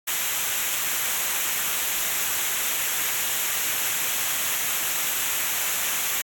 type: noise with comb filter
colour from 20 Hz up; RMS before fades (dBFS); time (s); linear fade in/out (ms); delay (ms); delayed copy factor
white; -25; 0.07-6.22; 10; 0.21; -0.6
effects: AAC 64 kbps